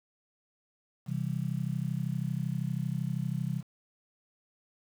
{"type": "chord", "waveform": "sine", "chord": "C major", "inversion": "none", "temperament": "just", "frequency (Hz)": [130.81, 163.52, 196.22], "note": ["C3", "E3", "G3"], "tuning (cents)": [0, -14, 2], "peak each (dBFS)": [-33, -33, -37], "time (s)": [1.06, 3.63], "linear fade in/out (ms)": 50, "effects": ["9-bit"]}